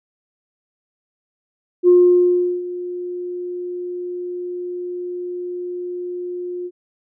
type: tone with ADSR envelope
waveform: sine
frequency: 356.4 Hz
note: F4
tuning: 35 cents sharp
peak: -6 dBFS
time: 1.83-6.71 s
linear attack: 50 ms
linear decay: 740 ms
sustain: -18 dB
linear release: 50 ms
effects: tanh soft clip ceiling -3 dBFS